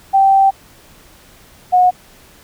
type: tone pair in turn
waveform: sine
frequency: 779 / 727.5 Hz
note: G5 / F#5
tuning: -11 / -29 cents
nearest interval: minor second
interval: 118 cents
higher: first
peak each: -7 dBFS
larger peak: neither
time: 0.13-0.51 / 1.72-1.91 s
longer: first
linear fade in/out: 20 ms
effects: pink hiss -45 dBFS RMS until 2.43 s